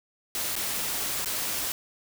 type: noise with dropouts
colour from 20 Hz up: white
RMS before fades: -30 dBFS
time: 0.35-1.72 s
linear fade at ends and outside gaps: 1 ms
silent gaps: 0.555-0.563 / 1.247-1.258 s
effects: none